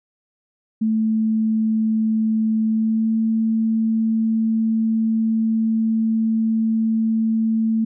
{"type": "tone with pitch glide", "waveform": "sine", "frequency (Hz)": [220, 222.9], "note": ["A3", "A3"], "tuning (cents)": [0, 23], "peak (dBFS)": -16, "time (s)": [0.81, 7.85], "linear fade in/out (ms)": 10, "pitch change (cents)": 23, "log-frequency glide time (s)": [2.67, 3.15], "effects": []}